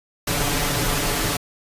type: noise with comb filter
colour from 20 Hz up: pink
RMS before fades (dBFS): -22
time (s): 0.27-1.37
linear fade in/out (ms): 5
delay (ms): 6.9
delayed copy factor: +0.7
effects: resampled to 32000 Hz